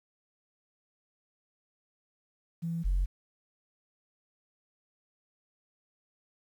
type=tone pair in turn; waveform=sine; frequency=167.1 / 45.48 Hz; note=E3 / F#1; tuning=+24 / -29 cents; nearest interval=octave + major seventh; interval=2253 cents; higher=first; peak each=-30 / -23 dBFS; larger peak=second; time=2.62-2.84 / 2.84-3.06 s; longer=neither; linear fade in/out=20 ms; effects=tanh soft clip ceiling -22 dBFS + 10-bit